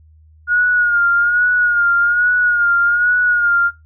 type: tone with vibrato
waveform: sine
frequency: 1432 Hz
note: F6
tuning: 43 cents sharp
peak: -11 dBFS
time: 0.47-3.71 s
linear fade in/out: 50 ms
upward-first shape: sine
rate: 1.2 Hz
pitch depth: 47 cents each way
effects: noise-tail reverb RT60 0.2 s tail -18 dB re dry + added 78 Hz sine -44 dBFS peak until 3.85 s